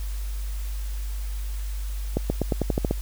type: accelerating click train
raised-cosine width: 2 ms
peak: -9 dBFS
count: 9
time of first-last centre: 2.17-2.91 s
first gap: 130 ms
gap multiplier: 0.9
effects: added 50 Hz sine -27 dBFS peak until 3.01 s + white hiss -45 dBFS RMS until 3.01 s